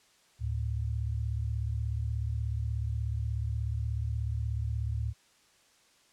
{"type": "tone pair together", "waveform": "sine", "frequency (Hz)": [73.42, 110], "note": ["D2", "A2"], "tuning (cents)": [0, 0], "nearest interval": "perfect fifth", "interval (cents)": 700, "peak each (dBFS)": [-32, -32], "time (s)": [0.39, 5.14], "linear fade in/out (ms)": 50, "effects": ["white hiss -64 dBFS RMS until 6.12 s", "low-pass 8000 Hz 12 dB/octave"]}